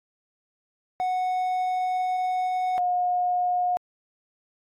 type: tone pair in turn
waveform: triangle / sine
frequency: 737 / 719.3 Hz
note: F#5 / F#5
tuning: -7 / -49 cents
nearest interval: unison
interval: 42 cents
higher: first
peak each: -21 dBFS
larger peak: neither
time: 1-2.78 / 2.78-3.77 s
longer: first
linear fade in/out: 0 ms
effects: AAC 48 kbps